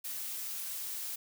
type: noise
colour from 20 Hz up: blue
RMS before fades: -39 dBFS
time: 0.04-1.16 s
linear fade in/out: 10 ms
effects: none